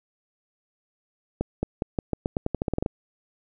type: accelerating click train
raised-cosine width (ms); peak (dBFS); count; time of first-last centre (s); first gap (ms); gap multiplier
2; -11; 15; 1.41-2.861; 220; 0.87
effects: none